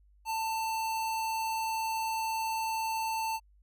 square tone, 891 Hz, A5, 22 cents sharp, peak -31 dBFS, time 0.25-3.4 s, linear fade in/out 50 ms, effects added 50 Hz sine -59 dBFS peak until 3.62 s

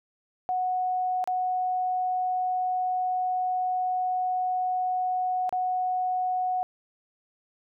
sine tone with dropouts, 736 Hz, F#5, 9 cents flat, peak -24 dBFS, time 0.49-6.63 s, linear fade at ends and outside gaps 0 ms, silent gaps 1.241-1.275 / 5.493-5.526 s, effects none

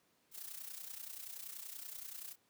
blue noise with amplitude modulation, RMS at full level -45 dBFS, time 0.31-2.36 s, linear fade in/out 50 ms, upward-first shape sine, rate 30.5 Hz, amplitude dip 70%, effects pink hiss -74 dBFS RMS until 2.49 s + high-pass 150 Hz 12 dB/octave

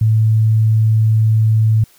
sine tone, 110 Hz, A2, in tune, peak -9 dBFS, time 0.01-1.84 s, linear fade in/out 5 ms, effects white hiss -50 dBFS RMS until 1.98 s

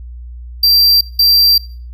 square tone bursts at uneven times, 4710 Hz, D8, 4 cents sharp, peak -7 dBFS, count 2, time 0.63-1.01 / 1.19-1.58 s, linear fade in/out 5 ms, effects noise-tail reverb RT60 0.4 s tail -21 dB re dry + added 60 Hz sine -27 dBFS peak until 1.93 s

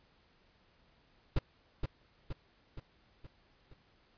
brown noise with echo, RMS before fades -28 dBFS, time 1.36-1.39 s, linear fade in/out 5 ms, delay 470 ms, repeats 5, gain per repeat -5 dB, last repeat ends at 3.74 s, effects pink hiss -68 dBFS RMS until 4.17 s + resampled to 11025 Hz

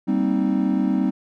triangle chord, C minor seventh, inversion second, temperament equal, 196 / 233.1 / 261.6 / 311.1 Hz, G3 / Bb3 / C4 / Eb4, 0 / 0 / 0 / 0 cents, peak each -20 / -25 / -20 / -23 dBFS, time 0.07-1.11 s, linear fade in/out 20 ms, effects none

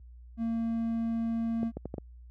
triangle tone, 228.6 Hz, A#3, 34 cents flat, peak -26 dBFS, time 0.37-1.72 s, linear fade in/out 50 ms
clicks, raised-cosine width 2 ms, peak -22 dBFS, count 5, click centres 1.631 / 1.77 / 1.856 / 1.941 / 1.982 s
effects added 60 Hz sine -44 dBFS peak until 2.3 s + high-pass 60 Hz 12 dB/octave

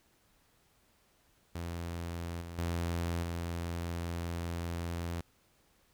sawtooth tone with level steps, 85.2 Hz, F2, 42 cents flat, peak -33 / -38 / -28 / -31 dBFS, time 1.55-5.21 s, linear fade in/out 5 ms, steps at 2.41 / 2.58 / 3.23 s, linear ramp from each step 5 ms, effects pink hiss -69 dBFS RMS until 5.93 s

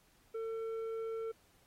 sine tone with tanh clipping, 450 Hz, A4, 39 cents sharp, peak -38 dBFS, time 0.34-1.32 s, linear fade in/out 10 ms, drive 7 dB, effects pink hiss -69 dBFS RMS until 1.66 s + AAC 48 kbps

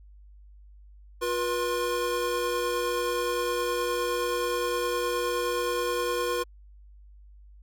square tone cluster, 356.2 / 484.4 / 1059 Hz, F4 / B4 / C6, +34 / -34 / +21 cents, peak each -33 / -29 / -33 dBFS, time 1.21-6.44 s, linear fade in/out 20 ms, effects added 50 Hz sine -48 dBFS peak until 7.62 s

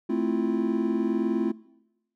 triangle chord, F major seventh, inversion first, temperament equal, 220 / 261.6 / 329.6 / 349.2 Hz, A3 / C4 / E4 / F4, 0 / 0 / 0 / 0 cents, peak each -27 dBFS, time 0.09-1.52 s, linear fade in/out 10 ms, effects noise-tail reverb RT60 0.9 s tail -21 dB re dry

